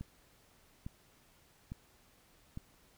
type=click train; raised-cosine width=5 ms; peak=-29 dBFS; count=4; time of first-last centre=0.01-2.574 s; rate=1.17 Hz; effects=pink hiss -66 dBFS RMS until 2.97 s